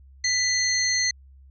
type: tone cluster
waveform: sine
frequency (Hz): 1989 / 4266 / 6220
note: B6 / C8 / G8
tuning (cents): +12 / +33 / -14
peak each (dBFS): -25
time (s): 0.24-1.11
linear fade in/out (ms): 5
effects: added 67 Hz sine -47 dBFS peak until 1.5 s